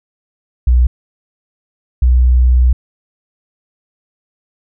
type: tone pair in turn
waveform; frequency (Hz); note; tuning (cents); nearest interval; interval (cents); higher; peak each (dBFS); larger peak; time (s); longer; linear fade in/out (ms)
sine; 61.3 / 62.16; B1 / B1; -12 / +12; unison; 24; second; -6; neither; 0.67-0.87 / 2.02-2.73; second; 5
effects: none